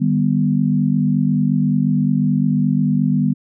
sine tone cluster, 152.5 / 197.9 / 246.6 Hz, D#3 / G3 / B3, -34 / +17 / -2 cents, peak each -18 dBFS, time 0-3.34 s, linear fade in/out 20 ms, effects none

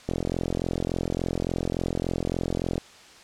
click train, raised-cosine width 2 ms, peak -13 dBFS, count 118, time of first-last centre 0.09-2.78 s, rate 43.5 Hz, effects white hiss -49 dBFS RMS until 3.23 s + low-pass 6000 Hz 12 dB/octave

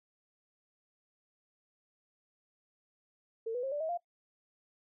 sine tone with pitch steps, 451.4 / 492.3 / 536.8 / 585.4 / 638.4 / 696.2 Hz, A4 / B4 / C5 / D5 / D#5 / F5, +44 / -6 / +44 / -6 / +44 / -6 cents, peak -32 dBFS, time 3.46-3.976 s, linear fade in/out 10 ms, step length 86 ms, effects noise-tail reverb RT60 0.1 s tail -20 dB re dry

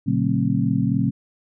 sine tone cluster, 118.1 / 142.5 / 185.5 / 224 / 266.9 Hz, A#2 / C#3 / F#3 / A3 / C4, +23 / +48 / +5 / +31 / +35 cents, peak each -24 dBFS, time 0.06-1.11 s, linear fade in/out 20 ms, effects none

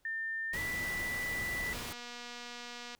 sine tone with pitch glide, 1800 to 1974.3 Hz, A6 to B6, +39 to -1 cents, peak -34 dBFS, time 0.05-1.73 s, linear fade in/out 2 ms, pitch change +160 cents, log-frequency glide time 0.51-0.58 s
pink noise, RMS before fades -42 dBFS, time 0.53-1.93 s, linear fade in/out 5 ms
click train, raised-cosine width 0.2 ms, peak -28 dBFS, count 295, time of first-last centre 1.73-2.95 s, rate 241 Hz
effects pink hiss -73 dBFS RMS until 2.99 s

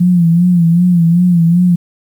sine tone with vibrato, 172.9 Hz, F3, 17 cents flat, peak -6 dBFS, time 0-1.76 s, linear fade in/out 10 ms, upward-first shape sine, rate 2.6 Hz, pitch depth 75 cents each way, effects 7-bit

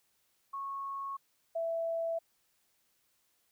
sine tone pair in turn, 1100 / 662.6 Hz, C#6 / E5, -14 / +9 cents, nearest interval major sixth, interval 877 cents, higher first, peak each -36 / -31 dBFS, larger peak second, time 0.53-1.17 / 1.55-2.19 s, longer neither, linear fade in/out 10 ms, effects white hiss -74 dBFS RMS until 3.51 s

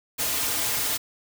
white noise with comb filter, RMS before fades -26 dBFS, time 0.18-0.98 s, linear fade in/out 20 ms, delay 5.3 ms, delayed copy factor -0.9, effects none

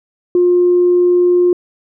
sine tone, 355.2 Hz, F4, 29 cents sharp, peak -7 dBFS, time 0.35-1.53 s, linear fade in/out 2 ms, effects tanh soft clip ceiling -3 dBFS

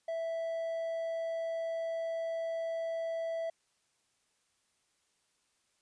triangle tone, 659 Hz, E5, 1 cent flat, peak -31 dBFS, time 0.08-3.5 s, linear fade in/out 5 ms, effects white hiss -75 dBFS RMS until 5.81 s + resampled to 22050 Hz

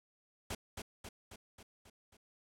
pink noise with echo, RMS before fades -40 dBFS, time 0.5-0.55 s, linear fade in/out 5 ms, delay 270 ms, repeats 6, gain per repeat -4 dB, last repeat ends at 2.17 s, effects low-pass 12000 Hz 12 dB/octave

